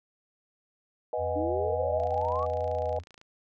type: chord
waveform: sine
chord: G# minor seventh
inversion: first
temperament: equal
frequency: 493.9 / 622.3 / 740 / 830.6 Hz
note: B4 / D#5 / F#5 / G#5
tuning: 0 / 0 / 0 / 0 cents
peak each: -32 / -31 / -36 / -37 dBFS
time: 1.13-2.99 s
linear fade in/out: 2 ms
type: tone with vibrato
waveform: triangle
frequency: 84.2 Hz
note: E2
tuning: 37 cents sharp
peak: -33 dBFS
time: 1.17-3.04 s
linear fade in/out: 50 ms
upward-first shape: sine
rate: 2.2 Hz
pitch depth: 33 cents each way
type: exponential sweep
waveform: sine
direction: up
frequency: 290.3 to 1174.7 Hz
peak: -30 dBFS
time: 1.35-2.46 s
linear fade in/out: 20 ms
type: click train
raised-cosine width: 0.2 ms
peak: -34 dBFS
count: 35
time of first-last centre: 2-3.214 s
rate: 28 Hz
effects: none